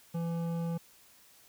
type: tone with hard clipping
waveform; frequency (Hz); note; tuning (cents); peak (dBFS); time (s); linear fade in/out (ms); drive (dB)
triangle; 167.9; E3; +32; -33; 0.14-0.78; 10; 15
effects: white hiss -60 dBFS RMS until 1.48 s